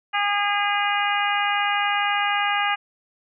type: harmonic tone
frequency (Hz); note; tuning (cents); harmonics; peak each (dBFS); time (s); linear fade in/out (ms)
408.1; G#4; -30; 2 / 3 / 4 / 5 / 6 / 7; -24 / -26 / -27 / -28 / -29 / -29; 0.13-2.76; 20
effects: none